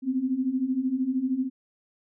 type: beating tone pair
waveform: sine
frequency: 250.5 / 263.5 Hz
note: B3 / C4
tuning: +25 / +12 cents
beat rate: 13 Hz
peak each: -29 / -25 dBFS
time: 0.02-1.5 s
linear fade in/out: 50 ms
effects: none